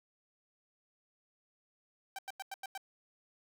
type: tone bursts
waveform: sawtooth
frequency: 778 Hz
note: G5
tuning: 13 cents flat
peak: -36 dBFS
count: 6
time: 2.16-2.777 s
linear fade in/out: 2 ms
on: 27 ms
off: 91 ms
effects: none